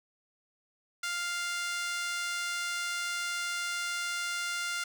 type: tone with high-pass filter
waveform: 5% pulse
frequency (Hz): 698.5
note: F5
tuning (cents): 0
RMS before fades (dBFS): -34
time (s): 1.03-4.84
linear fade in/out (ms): 5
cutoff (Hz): 1500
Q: 3.7
effects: none